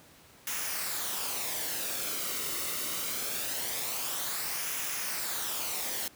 white noise with flanger, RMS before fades -34 dBFS, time 0.47-6.08 s, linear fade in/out 2 ms, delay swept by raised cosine 0.23 to 1.23 ms, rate 0.23 Hz, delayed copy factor -0.5, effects pink hiss -56 dBFS RMS until 6.15 s + high-pass 80 Hz 12 dB/octave

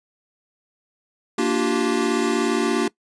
square chord, G minor seventh, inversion first, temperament equal with one note detuned, 233.1 / 293.7 / 349.2 / 385.9 Hz, Bb3 / D4 / F4 / G4, 0 / 0 / 0 / -27 cents, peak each -25 dBFS, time 1.38-2.88 s, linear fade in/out 5 ms, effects noise-tail reverb RT60 0.1 s tail -21 dB re dry + resampled to 22050 Hz

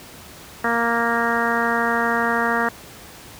harmonic tone, 233.1 Hz, A#3, in tune, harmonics 1 / 2 / 3 / 4 / 5 / 6 / 7 / 8, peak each -26 / -26 / -26 / -26 / -26 / -26 / -26 / -26 dBFS, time 0.64-2.69 s, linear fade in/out 5 ms, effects pink hiss -41 dBFS RMS until 3.39 s + high-pass 60 Hz 12 dB/octave

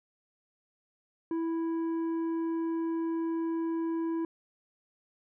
sine tone with tanh clipping, 329.3 Hz, E4, 2 cents flat, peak -30 dBFS, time 1.31-4.25 s, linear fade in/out 2 ms, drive 7 dB, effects none

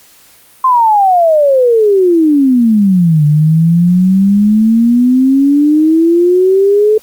sine exponential two-way sweep, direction down then up, 1057 to 146.83 to 435.4 Hz, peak -5 dBFS, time 0.64-6.98 s, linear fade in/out 5 ms, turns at 3.25 s, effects white hiss -43 dBFS RMS until 7.02 s + Opus 48 kbps

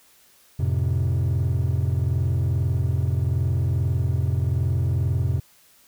triangle chord, F major, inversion none, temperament equal with one note detuned, 88.37 / 110 / 130.81 Hz, F2 / A2 / C3, +21 / 0 / 0 cents, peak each -20 / -23 / -21 dBFS, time 0.59-5.4 s, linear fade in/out 10 ms, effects tanh soft clip ceiling -13 dBFS + white hiss -56 dBFS RMS until 5.87 s

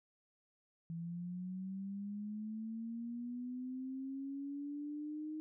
sine linear sweep, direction up, 164.81 to 311.1 Hz, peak -40 dBFS, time 0.9-5.4 s, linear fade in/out 0 ms, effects none

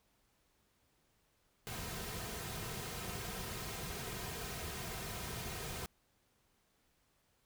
pink noise with comb filter, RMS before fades -43 dBFS, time 1.67-5.86 s, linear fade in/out 0 ms, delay 3.5 ms, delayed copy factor -0.6, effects pink hiss -75 dBFS RMS until 7.45 s

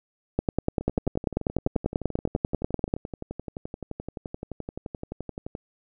two click trains, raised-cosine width 2 ms, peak -20 / -9 dBFS, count 56 / 27, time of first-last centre 0.81-5.551 / 0.39-2.939 s, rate 11.6 / 10.2 Hz, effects none

